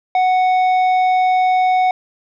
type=tone with tanh clipping; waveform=triangle; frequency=740 Hz; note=F#5; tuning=in tune; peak=-13 dBFS; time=0.15-1.91 s; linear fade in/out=2 ms; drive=12 dB; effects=none